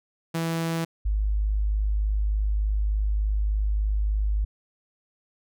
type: tone pair in turn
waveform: sawtooth / sine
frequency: 164.81 / 51.69 Hz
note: E3 / G#1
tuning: 0 / -7 cents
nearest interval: octave + minor sixth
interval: 2007 cents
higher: first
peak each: -21 dBFS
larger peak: neither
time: 0.34-0.85 / 1.05-4.45 s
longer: second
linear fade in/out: 10 ms
effects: none